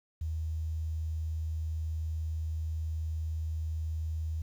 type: tone with quantisation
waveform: sine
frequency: 79.5 Hz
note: D#2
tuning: 38 cents sharp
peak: -31 dBFS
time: 0.21-4.42 s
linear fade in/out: 5 ms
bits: 10
effects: none